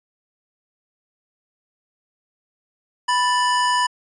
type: tone pair together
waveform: square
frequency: 987.8 / 1760.1 Hz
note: B5 / A6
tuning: 0 / 0 cents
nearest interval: minor seventh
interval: 1000 cents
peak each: -18 / -25 dBFS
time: 3.08-3.87 s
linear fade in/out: 10 ms
effects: resampled to 22050 Hz